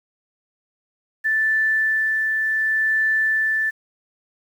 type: tone with tremolo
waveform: sine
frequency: 1760 Hz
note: A6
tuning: in tune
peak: -16 dBFS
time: 1.24-3.71 s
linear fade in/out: 20 ms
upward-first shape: sine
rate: 0.68 Hz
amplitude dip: 25%
effects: 8-bit